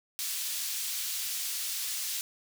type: high-pass noise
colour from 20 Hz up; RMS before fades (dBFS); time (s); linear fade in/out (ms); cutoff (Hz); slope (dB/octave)
pink; -34; 0.19-2.21; 0; 4000; 12
effects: none

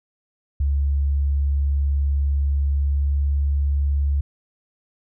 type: tone with pitch glide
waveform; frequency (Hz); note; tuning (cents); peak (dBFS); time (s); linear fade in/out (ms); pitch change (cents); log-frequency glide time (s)
sine; 70.3 to 70.75; C#2 to C#2; +25 to +36; -17; 0.6-4.21; 5; +11; 2.72-3.22
effects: none

